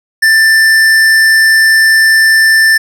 sine tone with hard clipping, 1775 Hz, A6, 15 cents sharp, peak -6 dBFS, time 0.22-2.78 s, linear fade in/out 10 ms, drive 12 dB, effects none

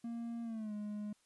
triangle tone with pitch glide, 233.1 to 208.9 Hz, A#3 to G#3, 0 to +10 cents, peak -37 dBFS, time 0.04-1.13 s, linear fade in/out 5 ms, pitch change -190 cents, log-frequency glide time 0.43-0.73 s, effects white hiss -73 dBFS RMS until 1.25 s + resampled to 24000 Hz

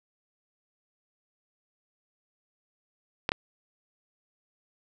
clicks, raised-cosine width 0.3 ms, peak -9 dBFS, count 2, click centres 3.291 / 3.319 s, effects none

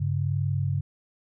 sine tone pair together, 98.9 / 139.87 Hz, G2 / C#3, +16 / +16 cents, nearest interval tritone, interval 600 cents, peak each -26 dBFS, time 0-0.81 s, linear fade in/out 10 ms, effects none

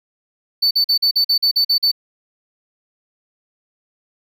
triangle tone bursts, 4513 Hz, C#8, 30 cents sharp, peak -11 dBFS, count 10, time 0.62-1.916 s, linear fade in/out 10 ms, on 90 ms, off 44 ms, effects none

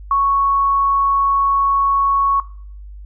sine tone, 1108.7 Hz, C#6, in tune, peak -12 dBFS, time 0.11-2.4 s, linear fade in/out 2 ms, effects noise-tail reverb RT60 0.5 s tail -19 dB re dry + added 50 Hz sine -32 dBFS peak until 3.05 s

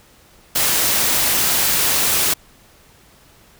white noise, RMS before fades -17 dBFS, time 0.55-2.34 s, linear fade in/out 10 ms, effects pink hiss -50 dBFS RMS until 3.59 s

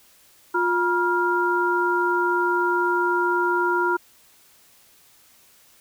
sine tone cluster, 354.1 / 962 / 1398 Hz, F4 / B5 / F6, +24 / -46 / +1 cents, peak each -23 dBFS, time 0.54-3.97 s, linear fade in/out 10 ms, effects white hiss -55 dBFS RMS until 5.8 s

